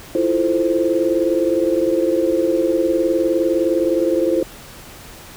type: chord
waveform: sine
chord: F major seventh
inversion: third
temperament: equal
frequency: 329.6 / 349.2 / 440 / 523.3 Hz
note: E4 / F4 / A4 / C5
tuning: 0 / 0 / 0 / 0 cents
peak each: -19 / -20 / -24 / -19 dBFS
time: 0.15-4.43 s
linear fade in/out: 2 ms
effects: pink hiss -39 dBFS RMS until 5.36 s